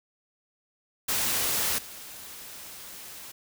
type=noise with level steps; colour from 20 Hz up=white; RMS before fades=-27 / -43 dBFS; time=1.08-3.32 s; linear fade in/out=10 ms; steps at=1.78 s; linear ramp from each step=5 ms; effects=none